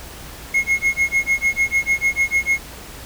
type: tone with tremolo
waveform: triangle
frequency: 2163 Hz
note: C#7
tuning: 43 cents flat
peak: -11 dBFS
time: 0.54-2.59 s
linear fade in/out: 5 ms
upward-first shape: sine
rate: 6.7 Hz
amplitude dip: 100%
effects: added 60 Hz sine -41 dBFS peak until 3.05 s + pink hiss -37 dBFS RMS until 3.05 s